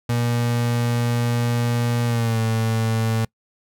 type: tone with pitch glide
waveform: 35% pulse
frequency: 119.2 to 112.51 Hz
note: A#2 to A2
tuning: +39 to +39 cents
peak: -17 dBFS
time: 0.09-3.25 s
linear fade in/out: 5 ms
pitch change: -100 cents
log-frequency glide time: 2.06-2.39 s
effects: noise-tail reverb RT60 0.1 s tail -25 dB re dry